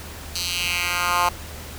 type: tone with high-pass filter sweep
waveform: 10% pulse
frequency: 176.3 Hz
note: F3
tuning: 17 cents sharp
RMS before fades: -23 dBFS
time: 0.35-1.29 s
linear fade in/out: 5 ms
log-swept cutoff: 4400 to 930 Hz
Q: 2.3
effects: added 77 Hz sine -38 dBFS peak until 1.78 s + pink hiss -38 dBFS RMS until 1.78 s